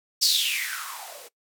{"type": "noise with band-pass filter sweep", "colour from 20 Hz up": "violet", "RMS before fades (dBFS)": -27, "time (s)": [0.21, 1.29], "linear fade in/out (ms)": 20, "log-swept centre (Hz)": [5100, 440], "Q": 7.2, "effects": ["noise-tail reverb RT60 0.1 s tail -20 dB re dry"]}